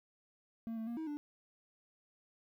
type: tone with pitch steps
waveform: triangle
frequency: 227.4 / 223.2 / 235.4 / 318.6 / 294 Hz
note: A#3 / A3 / A#3 / D#4 / D4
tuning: -43 / +25 / +17 / +41 / +2 cents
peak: -36 dBFS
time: 0.67-1.17 s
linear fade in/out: 0 ms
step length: 100 ms
effects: 12-bit